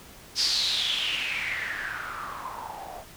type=noise with low-pass filter sweep; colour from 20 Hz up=blue; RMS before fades=-30 dBFS; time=0.35-3.05 s; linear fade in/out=50 ms; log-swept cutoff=5100 to 660 Hz; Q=6.5; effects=pink hiss -48 dBFS RMS until 3.16 s